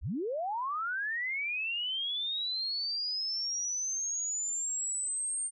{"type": "linear sweep", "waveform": "sine", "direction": "up", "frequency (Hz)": [34.65, 8790], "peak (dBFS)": -31, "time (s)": [0.01, 5.51], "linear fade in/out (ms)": 50, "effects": []}